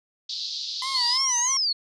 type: band-pass noise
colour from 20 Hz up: pink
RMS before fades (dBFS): -32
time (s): 0.29-1.18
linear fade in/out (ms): 5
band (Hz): 3800 to 5000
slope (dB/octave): 48
type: tone with vibrato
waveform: sawtooth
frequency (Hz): 1013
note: B5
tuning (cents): +44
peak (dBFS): -25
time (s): 0.82-1.57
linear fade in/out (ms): 2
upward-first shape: sine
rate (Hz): 3.1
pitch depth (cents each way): 110
type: exponential two-way sweep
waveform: sine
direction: up then down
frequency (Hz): 4254 to 6645 to 4254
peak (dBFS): -21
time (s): 0.94-1.73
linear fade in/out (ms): 10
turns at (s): 1.45
effects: resampled to 24000 Hz